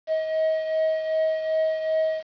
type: beating tone pair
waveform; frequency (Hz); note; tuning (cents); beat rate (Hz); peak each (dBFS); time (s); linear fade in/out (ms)
triangle; 634 / 636.6; D#5 / D#5; +32 / +39; 2.6; -20 / -28; 0.07-2.23; 50
effects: resampled to 11025 Hz + 8-bit